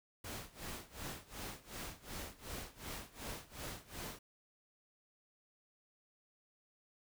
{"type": "noise with tremolo", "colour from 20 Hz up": "pink", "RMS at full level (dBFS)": -44, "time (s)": [0.24, 4.19], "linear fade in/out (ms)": 5, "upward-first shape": "sine", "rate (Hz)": 2.7, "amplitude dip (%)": 90, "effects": []}